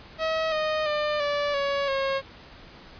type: tone with pitch steps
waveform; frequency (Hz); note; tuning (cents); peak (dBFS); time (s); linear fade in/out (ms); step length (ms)
sawtooth; 640 / 619.3 / 599.2 / 579.8 / 561 / 542.9; D#5 / D#5 / D5 / D5 / C#5 / C#5; +49 / -8 / +35 / -22 / +21 / -36; -20; 0.18-2.22; 50; 340
effects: pink hiss -47 dBFS RMS until 2.99 s + resampled to 11025 Hz